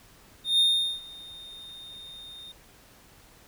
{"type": "tone with ADSR envelope", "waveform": "triangle", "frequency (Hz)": 3662, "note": "A#7", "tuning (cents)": -32, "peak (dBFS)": -16, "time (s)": [0.44, 2.52], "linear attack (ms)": 150, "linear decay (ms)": 410, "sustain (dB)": -24, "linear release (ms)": 4, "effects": ["pink hiss -55 dBFS RMS until 3.47 s"]}